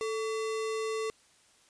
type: tone with sample-and-hold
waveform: sine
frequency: 440 Hz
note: A4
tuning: in tune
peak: -30 dBFS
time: 0.01-1.1 s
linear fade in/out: 0 ms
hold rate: 1575 Hz
effects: white hiss -63 dBFS RMS until 1.69 s + resampled to 22050 Hz